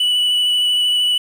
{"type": "tone with vibrato", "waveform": "triangle", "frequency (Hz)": 2960, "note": "F#7", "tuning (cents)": 0, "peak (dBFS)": -12, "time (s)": [0, 1.18], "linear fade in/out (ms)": 5, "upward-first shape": "sine", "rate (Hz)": 13, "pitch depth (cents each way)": 14, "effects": ["7-bit"]}